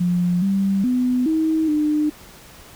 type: tone with pitch steps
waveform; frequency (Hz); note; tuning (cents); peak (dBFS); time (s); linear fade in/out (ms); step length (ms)
sine; 176.9 / 195.4 / 250.7 / 317.7 / 301.5; F3 / G3 / B3 / D#4 / D4; +23 / -5 / +26 / +36 / +46; -16; 0-2.1; 10; 420
effects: pink hiss -44 dBFS RMS until 2.75 s